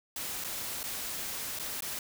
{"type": "noise with dropouts", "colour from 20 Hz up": "white", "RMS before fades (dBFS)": -37, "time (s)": [0.16, 1.99], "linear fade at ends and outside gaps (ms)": 2, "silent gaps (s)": [[0.44, 0.445], [0.831, 0.838], [1.589, 1.596], [1.807, 1.822]], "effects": []}